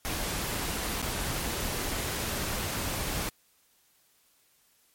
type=noise with dropouts; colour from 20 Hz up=pink; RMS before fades=-32 dBFS; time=0.05-3.29 s; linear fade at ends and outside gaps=0 ms; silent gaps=1.018-1.026 s; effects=white hiss -66 dBFS RMS until 4.94 s + MP3 64 kbps